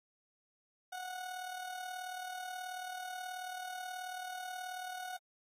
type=tone with amplitude modulation; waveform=30% pulse; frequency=735 Hz; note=F#5; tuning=12 cents flat; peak=-36 dBFS; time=0.92-5.17 s; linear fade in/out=10 ms; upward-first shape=sine; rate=38.5 Hz; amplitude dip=50%; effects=AAC 48 kbps